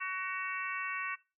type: harmonic tone with a mistuned harmonic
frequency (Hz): 374.8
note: F#4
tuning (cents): +22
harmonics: 3 / 4 / 5 / 6 / 7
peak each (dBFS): -39 / -41 / -41 / -42 / -42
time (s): 0-1.16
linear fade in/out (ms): 20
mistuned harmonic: 7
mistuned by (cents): +39
effects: noise-tail reverb RT60 0.3 s tail -21 dB re dry